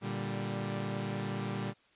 sawtooth chord, G minor, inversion first, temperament equal, 116.54 / 146.83 / 196 Hz, Bb2 / D3 / G3, 0 / 0 / 0 cents, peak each -34 / -36 / -33 dBFS, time 0.01-1.74 s, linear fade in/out 50 ms, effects white hiss -66 dBFS RMS until 1.95 s + resampled to 8000 Hz

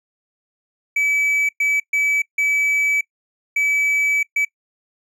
triangle tone bursts at uneven times, 2294 Hz, D7, 41 cents flat, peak -14 dBFS, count 6, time 0.96-1.49 / 1.6-1.8 / 1.93-2.22 / 2.38-3.01 / 3.56-4.23 / 4.36-4.45 s, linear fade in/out 5 ms, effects noise-tail reverb RT60 0.1 s tail -21 dB re dry

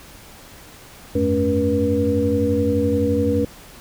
sine tone cluster, 90.1 / 101.8 / 216.6 / 281.5 / 481.8 Hz, F#2 / G#2 / A3 / C#4 / B4, -45 / -34 / -27 / +27 / -43 cents, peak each -24 / -28 / -24 / -21 / -20 dBFS, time 1.15-3.45 s, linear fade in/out 5 ms, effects pink hiss -43 dBFS RMS until 3.8 s

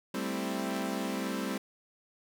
sawtooth chord, A minor seventh, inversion third, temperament equal, 196 / 220 / 261.6 / 329.6 Hz, G3 / A3 / C4 / E4, 0 / 0 / 0 / 0 cents, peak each -32 / -35 / -32 / -36 dBFS, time 0.14-1.58 s, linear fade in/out 5 ms, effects none

